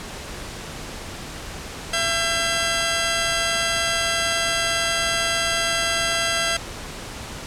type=tone pair together; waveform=10% pulse; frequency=672.7 / 1600 Hz; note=E5 / G6; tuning=+35 / +35 cents; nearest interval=octave + minor third; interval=1500 cents; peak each=-14 dBFS; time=1.93-6.57 s; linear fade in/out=5 ms; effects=pink hiss -34 dBFS RMS until 7.46 s + low-pass 9000 Hz 12 dB/octave